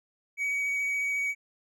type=tone with vibrato; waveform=triangle; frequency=2261 Hz; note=C#7; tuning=34 cents sharp; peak=-25 dBFS; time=0.37-1.35 s; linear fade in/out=50 ms; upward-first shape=triangle; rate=14 Hz; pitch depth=15 cents each way; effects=none